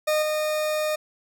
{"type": "tone with level steps", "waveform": "40% pulse", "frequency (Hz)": 613, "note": "D#5", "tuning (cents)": -26, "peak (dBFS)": [-19, -22], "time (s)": [0.07, 0.96], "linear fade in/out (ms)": 10, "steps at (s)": 0.22, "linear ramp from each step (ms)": 5, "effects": []}